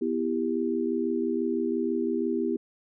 sine chord, E minor, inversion second, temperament just, 247.2 / 329.6 / 395.6 Hz, B3 / E4 / G4, +2 / 0 / +16 cents, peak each -29 dBFS, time 0.01-2.57 s, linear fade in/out 10 ms, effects none

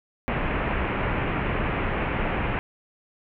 pink low-pass noise, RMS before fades -26 dBFS, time 0.28-2.59 s, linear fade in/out 0 ms, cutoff 2700 Hz, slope 48 dB/octave, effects none

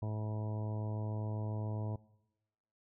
harmonic tone, 107.4 Hz, A2, 41 cents flat, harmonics 1 / 2 / 3 / 4 / 5 / 6 / 7 / 8 / 9, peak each -35 / -45 / -49 / -51 / -52 / -50 / -56 / -57 / -53 dBFS, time 0.02-1.96 s, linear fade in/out 5 ms, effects noise-tail reverb RT60 1.0 s tail -22 dB re dry

